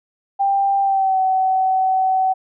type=tone with pitch glide; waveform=sine; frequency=790 to 756.5 Hz; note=G5 to F#5; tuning=+13 to +38 cents; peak=-14 dBFS; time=0.39-2.34 s; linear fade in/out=20 ms; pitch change=-75 cents; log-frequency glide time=0.81-1.19 s; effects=none